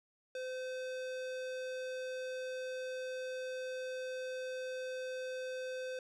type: tone with low-pass filter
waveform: square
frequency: 513 Hz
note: C5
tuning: 34 cents flat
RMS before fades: -41 dBFS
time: 0.35-5.99 s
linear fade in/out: 2 ms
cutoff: 6600 Hz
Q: 0.62
effects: none